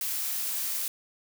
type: noise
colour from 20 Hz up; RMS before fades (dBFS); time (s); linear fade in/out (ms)
blue; -31; 0.01-0.88; 2
effects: none